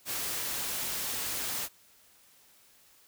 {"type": "noise", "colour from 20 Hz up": "white", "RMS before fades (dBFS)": -34, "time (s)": [0.05, 1.69], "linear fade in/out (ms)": 50, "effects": ["white hiss -61 dBFS RMS until 3.07 s"]}